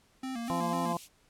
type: tone with vibrato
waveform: square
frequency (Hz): 246.9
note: B3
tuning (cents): 0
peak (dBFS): -35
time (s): 0.23-0.93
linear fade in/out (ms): 5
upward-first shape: square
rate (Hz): 4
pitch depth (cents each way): 100
type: high-pass noise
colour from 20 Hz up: white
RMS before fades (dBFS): -47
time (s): 0.43-1.09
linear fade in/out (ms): 50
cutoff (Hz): 2300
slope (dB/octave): 48
type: harmonic tone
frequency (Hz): 171.7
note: F3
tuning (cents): -29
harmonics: 1 / 2 / 3 / 4 / 5 / 6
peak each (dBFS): -35 / -40 / -41 / -36 / -38 / -34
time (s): 0.5-0.97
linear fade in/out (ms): 0
effects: pink hiss -66 dBFS RMS until 1.29 s + low-pass 11000 Hz 12 dB/octave